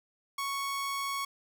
sawtooth tone, 1108.7 Hz, C#6, in tune, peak -28 dBFS, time 0.38-1.25 s, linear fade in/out 5 ms, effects none

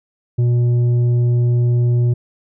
sine tone with tanh clipping, 120.8 Hz, B2, 38 cents flat, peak -13 dBFS, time 0.38-2.14 s, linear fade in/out 10 ms, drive 6 dB, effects none

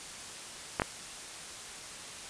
clicks, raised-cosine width 0.5 ms, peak -12 dBFS, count 2, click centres 0.798 / 0.819 s, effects white hiss -44 dBFS RMS until 2.29 s + resampled to 22050 Hz

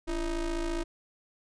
square ring-modulated tone, 155.56 Hz, D#3, in tune, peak -27 dBFS, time 0.07-0.84 s, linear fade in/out 20 ms, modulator 183 Hz, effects resampled to 22050 Hz

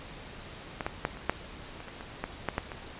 clicks, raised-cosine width 0.5 ms, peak -17 / -15 / -12 / -30 / -9 / -28 / -27 / -26 / -16 / -13 / -13 / -23 dBFS, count 12, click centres 0.808 / 0.865 / 1.051 / 1.171 / 1.296 / 1.804 / 1.883 / 2.009 / 2.24 / 2.487 / 2.581 / 2.718 s, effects pink hiss -45 dBFS RMS until 2.99 s + resampled to 8000 Hz

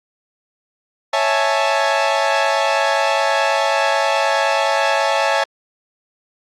sawtooth chord, A major seventh, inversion first, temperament equal, 554.4 / 659.3 / 830.6 / 880 Hz, C#5 / E5 / G#5 / A5, 0 / 0 / 0 / 0 cents, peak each -16 / -16 / -18 / -16 dBFS, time 1.13-5.44 s, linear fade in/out 5 ms, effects low-pass 5000 Hz 12 dB/octave + Opus 48 kbps

